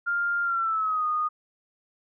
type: tone with pitch glide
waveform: sine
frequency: 1400 to 1232.9 Hz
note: F6 to D#6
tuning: +4 to -16 cents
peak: -23 dBFS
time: 0.06-1.29 s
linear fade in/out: 20 ms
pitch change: -220 cents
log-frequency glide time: 0.43-1.06 s
effects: none